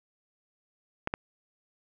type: clicks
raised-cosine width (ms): 0.5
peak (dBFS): -14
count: 2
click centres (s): 1.074 / 1.139
effects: none